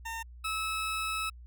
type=tone pair in turn; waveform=20% pulse; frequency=910 / 1298.5 Hz; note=A#5 / E6; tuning=-42 / -26 cents; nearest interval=tritone; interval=616 cents; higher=second; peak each=-31 / -26 dBFS; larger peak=second; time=0.05-0.23 / 0.44-1.3 s; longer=second; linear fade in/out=10 ms; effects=added 60 Hz sine -46 dBFS peak until 1.46 s